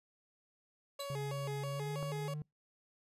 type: tone with vibrato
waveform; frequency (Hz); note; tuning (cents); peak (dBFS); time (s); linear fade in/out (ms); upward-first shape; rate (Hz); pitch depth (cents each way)
30% pulse; 485.4; B4; -30; -38; 0.99-2.34; 5; square; 3.1; 250
type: tone with exponential decay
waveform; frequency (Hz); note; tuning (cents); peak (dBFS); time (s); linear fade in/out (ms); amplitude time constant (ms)
sawtooth; 4000; B7; +21; -37; 1-1.13; 2; 28
type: tone with pitch glide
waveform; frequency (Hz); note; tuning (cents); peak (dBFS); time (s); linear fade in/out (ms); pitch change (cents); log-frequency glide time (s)
triangle; 138.59 to 150.26; C#3 to D3; 0 to +40; -36; 1.1-2.42; 2; +140; 1.71-1.91
type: click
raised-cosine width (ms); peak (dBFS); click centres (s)
1; -31; 2.028
effects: noise-tail reverb RT60 0.2 s tail -26 dB re dry + resampled to 32000 Hz